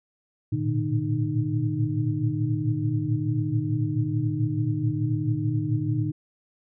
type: tone cluster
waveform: sine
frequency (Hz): 109.5 / 116.4 / 121 / 150.6 / 306.4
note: A2 / A#2 / B2 / D3 / D#4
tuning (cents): -8 / -2 / -35 / +44 / -27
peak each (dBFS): -29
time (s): 0.52-6.12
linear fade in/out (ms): 10
effects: none